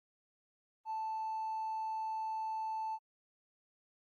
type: tone with hard clipping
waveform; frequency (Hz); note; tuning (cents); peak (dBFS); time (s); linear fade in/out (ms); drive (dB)
sine; 880; A5; 0; -36; 0.85-2.99; 50; 1
effects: Opus 24 kbps